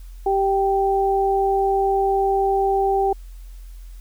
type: tone pair together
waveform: sine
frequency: 391 / 782 Hz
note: G4 / G5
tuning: -4 / -4 cents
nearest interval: octave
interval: 1200 cents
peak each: -19 dBFS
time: 0.26-3.13 s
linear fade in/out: 5 ms
effects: added 43 Hz sine -35 dBFS peak until 4 s + white hiss -56 dBFS RMS until 4 s